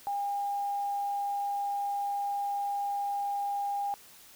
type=tone; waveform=sine; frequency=807 Hz; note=G#5; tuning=50 cents flat; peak=-29 dBFS; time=0.07-3.94 s; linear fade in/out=0 ms; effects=white hiss -54 dBFS RMS until 4.35 s